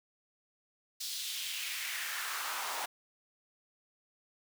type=noise with high-pass filter sweep; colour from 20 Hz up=pink; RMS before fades=-38 dBFS; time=1-2.86 s; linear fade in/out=10 ms; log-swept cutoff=4600 to 790 Hz; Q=2; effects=none